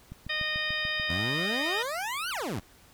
click train, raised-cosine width 5 ms, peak -28 dBFS, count 7, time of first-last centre 0.12-0.998 s, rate 6.83 Hz
harmonic tone, 616 Hz, D#5, 17 cents flat, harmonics 1 / 2 / 3 / 4 / 5 / 6 / 8, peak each -42 / -42 / -31 / -36 / -37 / -35 / -41 dBFS, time 0.29-1.83 s, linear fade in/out 10 ms
20% pulse exponential two-way sweep, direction up then down, 78.5 to 1563 to 78.5 Hz, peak -26 dBFS, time 1.09-2.6 s, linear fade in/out 10 ms, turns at 2.3 s
effects pink hiss -57 dBFS RMS until 2.93 s

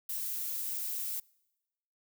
violet noise, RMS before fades -36 dBFS, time 0.09-1.2 s, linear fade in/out 5 ms, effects noise-tail reverb RT60 1.0 s tail -26 dB re dry

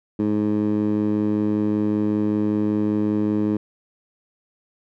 15% pulse tone with band-pass filter, 105.2 Hz, G#2, 23 cents sharp, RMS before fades -21 dBFS, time 0.19-3.57 s, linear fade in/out 5 ms, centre 280 Hz, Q 1.8, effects none

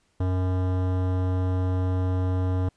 sine tone with hard clipping, 92.2 Hz, F#2, 6 cents flat, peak -24 dBFS, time 0.2-2.69 s, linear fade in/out 5 ms, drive 18 dB, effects pink hiss -68 dBFS RMS until 2.76 s + resampled to 22050 Hz

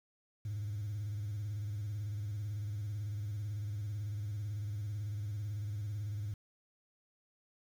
sine tone with vibrato, 103.83 Hz, G#2, in tune, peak -34 dBFS, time 0.45-6.34 s, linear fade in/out 5 ms, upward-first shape square, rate 18 Hz, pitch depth 75 cents each way, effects tanh soft clip ceiling -34 dBFS + 10-bit

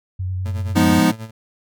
sine tone with vibrato, 92.5 Hz, F#2, in tune, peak -21 dBFS, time 0.19-1 s, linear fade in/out 10 ms, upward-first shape triangle, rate 10 Hz, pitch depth 30 cents each way
30% pulse tone with tremolo, 111.2 Hz, A2, 19 cents sharp, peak -25 dBFS, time 0.45-1.31 s, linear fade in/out 10 ms, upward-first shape sine, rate 9.3 Hz, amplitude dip 75%
square chord, F half-diminished seventh, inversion none, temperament equal, 174.61 / 207.7 / 246.9 / 311.1 Hz, F3 / Ab3 / Cb4 / Eb4, 0 / 0 / 0 / 0 cents, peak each -19 / -20 / -19 / -18 dBFS, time 0.75-1.12 s, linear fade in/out 20 ms
effects none

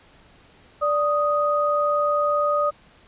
sine tone pair together, 586.6 / 1244.5 Hz, D5 / D#6, -2 / 0 cents, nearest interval octave + minor second, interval 1302 cents, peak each -21 dBFS, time 0.81-2.71 s, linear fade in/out 20 ms, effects pink hiss -53 dBFS RMS until 3.07 s + resampled to 8000 Hz

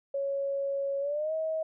sine tone with pitch glide, 554.4 to 636.8 Hz, C#5 to D#5, 0 to +40 cents, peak -28 dBFS, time 0.14-1.63 s, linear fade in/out 5 ms, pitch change +240 cents, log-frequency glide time 1-1.33 s, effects none

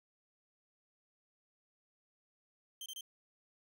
sawtooth tone bursts, 3136 Hz, G7, in tune, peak -40 dBFS, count 3, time 2.81-3.009 s, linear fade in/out 2 ms, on 49 ms, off 26 ms, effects none

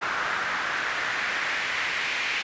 pink noise with band-pass filter sweep, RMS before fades -28 dBFS, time 0.01-2.43 s, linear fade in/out 20 ms, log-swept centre 1400 to 2300 Hz, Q 2.3, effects resampled to 16000 Hz

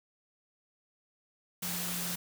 sine tone in noise, 176 Hz, F3, 14 cents sharp, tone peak -40 dBFS, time 1.62-2.16 s, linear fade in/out 10 ms, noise white, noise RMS -36 dBFS, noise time 1.62-2.16 s, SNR -7 dB, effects none

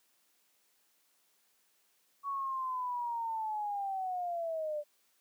sine linear sweep, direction down, 1125 to 585 Hz, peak -33 dBFS, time 2.23-4.84 s, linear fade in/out 50 ms, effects white hiss -72 dBFS RMS until 5.2 s + high-pass 200 Hz 12 dB/octave

